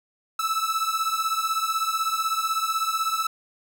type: beating tone pair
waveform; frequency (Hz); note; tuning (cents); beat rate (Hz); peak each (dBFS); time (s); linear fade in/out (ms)
45% pulse; 1305 / 1321; E6 / E6; -18 / +3; 16; -26; 0.39-3.27; 5
effects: none